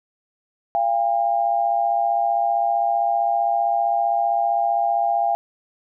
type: tone pair together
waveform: sine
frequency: 689 / 804.4 Hz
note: F5 / G5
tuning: -24 / +44 cents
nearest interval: minor third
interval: 268 cents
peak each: -20 dBFS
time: 0.75-5.35 s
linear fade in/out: 0 ms
effects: none